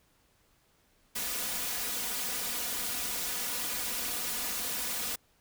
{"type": "noise with comb filter", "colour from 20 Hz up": "white", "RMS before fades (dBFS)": -34, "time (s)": [1.15, 5.16], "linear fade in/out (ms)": 10, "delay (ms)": 4.1, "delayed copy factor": 0.75, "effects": ["pink hiss -68 dBFS RMS until 5.4 s"]}